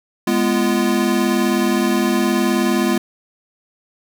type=chord; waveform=square; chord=F diminished; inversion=first; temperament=equal with one note detuned; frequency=207.7 / 246.9 / 343 Hz; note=Ab3 / Cb4 / F4; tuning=0 / 0 / -31 cents; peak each=-20 dBFS; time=0.27-2.98 s; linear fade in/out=5 ms; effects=none